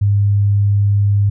sine tone, 101.4 Hz, G#2, 41 cents flat, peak -10 dBFS, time 0.01-1.3 s, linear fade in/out 10 ms, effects none

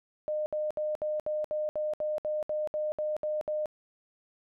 sine tone bursts, 609 Hz, D#5, 37 cents flat, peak -28 dBFS, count 14, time 0.28-3.658 s, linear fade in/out 0 ms, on 180 ms, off 66 ms, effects none

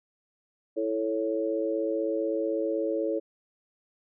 sine chord, A major, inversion second, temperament equal with one note detuned, 329.6 / 438.5 / 554.4 Hz, E4 / A4 / C#5, 0 / -6 / 0 cents, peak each -30 dBFS, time 0.76-3.2 s, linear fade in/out 20 ms, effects none

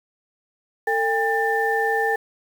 sine tone cluster, 448.4 / 805 / 1781 Hz, A4 / G5 / A6, +33 / +46 / +21 cents, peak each -23 dBFS, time 0.87-2.16 s, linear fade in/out 5 ms, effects 7-bit

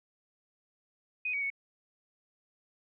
sine tone with pitch steps, 2497 / 2258 / 2217 Hz, D#7 / C#7 / C#7, +6 / +31 / 0 cents, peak -30 dBFS, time 1.25-1.502 s, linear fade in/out 5 ms, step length 84 ms, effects none

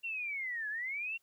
sine linear two-way sweep, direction down then up, 2769 to 1661.2 to 2769 Hz, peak -35 dBFS, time 0.03-1.18 s, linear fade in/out 20 ms, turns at 0.69 s, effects white hiss -75 dBFS RMS until 1.22 s

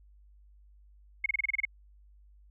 sine tone bursts, 2174 Hz, C#7, 34 cents flat, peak -24 dBFS, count 9, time 1.24-1.652 s, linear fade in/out 5 ms, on 20 ms, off 29 ms, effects added 50 Hz sine -55 dBFS peak until 2.5 s

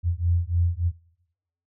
sine beating tone pair, 84.8 / 88.2 Hz, E2 / F2, +50 / +18 cents, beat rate 3.4 Hz, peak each -23 dBFS, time 0.03-0.92 s, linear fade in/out 50 ms, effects noise-tail reverb RT60 0.8 s tail -21 dB re dry

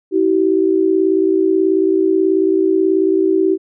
sine tone pair together, 323.2 / 381.6 Hz, E4 / G4, -34 / -47 cents, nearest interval minor third, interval 287 cents, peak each -15 / -13 dBFS, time 0.11-3.58 s, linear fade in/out 50 ms, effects none

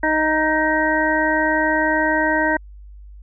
harmonic tone with a mistuned harmonic, 311.1 Hz, D#4, in tune, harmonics 1 / 2 / 3 / 5 / 6, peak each -22 / -22 / -22 / -22 / -22 dBFS, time 0.03-2.57 s, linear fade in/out 5 ms, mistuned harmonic 6, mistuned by +16 cents, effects added 50 Hz sine -37 dBFS peak until 3.22 s

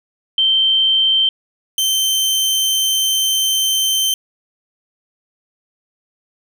sine / sawtooth tone pair in turn, 3122 / 3105 Hz, G7 / G7, -8 / -17 cents, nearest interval unison, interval 9 cents, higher first, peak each -11 dBFS, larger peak neither, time 0.38-1.29 / 1.78-4.14 s, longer second, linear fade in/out 2 ms, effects none

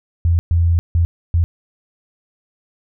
sine tone bursts at uneven times, 84.6 Hz, E2, 45 cents sharp, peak -11 dBFS, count 4, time 0.25-0.39 / 0.51-0.79 / 0.95-1.05 / 1.34-1.44 s, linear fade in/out 0 ms, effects none

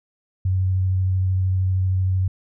sine tone with vibrato, 93.5 Hz, F#2, 19 cents sharp, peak -17 dBFS, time 0.45-2.28 s, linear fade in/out 5 ms, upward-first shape square, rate 13 Hz, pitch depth 10 cents each way, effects none

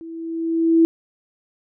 sine tone with level ramp, 328.9 Hz, E4, 4 cents flat, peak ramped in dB -33 to -9 dBFS, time 0.01-0.85 s, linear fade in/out 0 ms, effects none

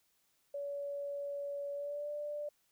sine tone with pitch glide, 568 to 589.4 Hz, C#5 to D5, +42 to +6 cents, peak -37 dBFS, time 0.54-2.49 s, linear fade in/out 5 ms, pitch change +64 cents, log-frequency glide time 1.73-2.1 s, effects white hiss -75 dBFS RMS until 2.71 s

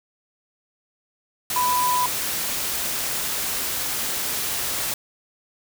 sine tone in noise, 993 Hz, B5, 9 cents sharp, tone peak -19 dBFS, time 1.56-2.06 s, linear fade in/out 2 ms, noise white, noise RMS -26 dBFS, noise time 1.5-4.94 s, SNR +4 dB, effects none

